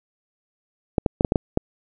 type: clicks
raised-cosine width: 2 ms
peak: -4 dBFS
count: 7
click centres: 0.982 / 1.062 / 1.209 / 1.248 / 1.321 / 1.358 / 1.574 s
effects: none